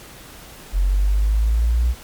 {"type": "linear sweep", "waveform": "sine", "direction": "up", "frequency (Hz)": [44.75, 61.1], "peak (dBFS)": -14, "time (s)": [0.72, 1.95], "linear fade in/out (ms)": 50, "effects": ["pink hiss -41 dBFS RMS until 2.03 s", "MP3 96 kbps"]}